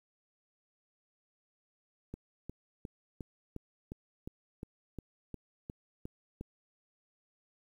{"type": "click train", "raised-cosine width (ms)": 3, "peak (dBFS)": -28, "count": 13, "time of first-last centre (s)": [2.14, 6.41], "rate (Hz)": 2.81, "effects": ["10-bit"]}